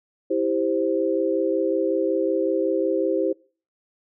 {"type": "chord", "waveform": "sine", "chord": "C major", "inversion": "first", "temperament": "just", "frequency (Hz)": [327, 392.4, 523.3], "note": ["E4", "G4", "C5"], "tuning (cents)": [-14, 2, 0], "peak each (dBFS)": -24, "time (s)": [0.3, 3.33], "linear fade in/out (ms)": 10, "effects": ["noise-tail reverb RT60 0.4 s tail -24 dB re dry"]}